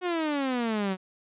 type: exponential sweep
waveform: sawtooth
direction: down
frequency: 369 to 183.4 Hz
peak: -22 dBFS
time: 0.01-0.97 s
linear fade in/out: 50 ms
effects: resampled to 8000 Hz